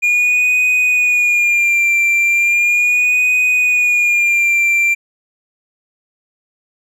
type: tone with vibrato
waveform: triangle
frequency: 2425 Hz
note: D#7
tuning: 45 cents flat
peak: -9 dBFS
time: 0.02-4.95 s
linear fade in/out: 20 ms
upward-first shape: sine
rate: 0.37 Hz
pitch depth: 47 cents each way
effects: none